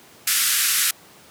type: band-pass noise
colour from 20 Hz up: white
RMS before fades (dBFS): -20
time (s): 0.27-0.91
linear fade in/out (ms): 5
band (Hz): 1300 to 14000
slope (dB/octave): 48
effects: pink hiss -48 dBFS RMS until 1.3 s + high-pass 150 Hz 12 dB/octave